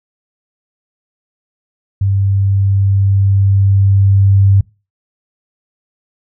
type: tone with level ramp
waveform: sine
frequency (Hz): 98.3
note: G2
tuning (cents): +5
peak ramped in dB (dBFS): -10 to -5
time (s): 2.01-4.61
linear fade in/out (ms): 5
effects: noise-tail reverb RT60 0.3 s tail -24 dB re dry